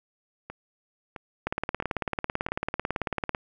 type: two click trains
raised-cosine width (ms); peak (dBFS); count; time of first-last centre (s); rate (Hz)
0.5; -22 / -12; 4 / 35; 0.5-2.487 / 1.47-3.348; 1.51 / 18.1
effects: none